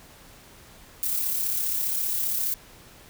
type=noise with amplitude modulation; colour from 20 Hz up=violet; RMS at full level=-25 dBFS; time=1.03-2.54 s; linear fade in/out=0 ms; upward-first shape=sine; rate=35 Hz; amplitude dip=35%; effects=pink hiss -50 dBFS RMS until 3.09 s